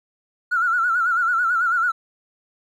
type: tone with vibrato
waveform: triangle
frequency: 1400 Hz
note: F6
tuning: 4 cents sharp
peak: -13 dBFS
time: 0.51-1.92 s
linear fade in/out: 20 ms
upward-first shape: sine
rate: 9.1 Hz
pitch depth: 95 cents each way
effects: tanh soft clip ceiling -15 dBFS